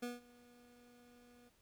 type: tone with ADSR envelope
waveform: 25% pulse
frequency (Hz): 242.7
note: B3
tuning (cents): -30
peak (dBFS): -35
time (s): 0.02-1.5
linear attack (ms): 11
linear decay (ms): 170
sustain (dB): -23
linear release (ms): 23
effects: pink hiss -73 dBFS RMS until 1.61 s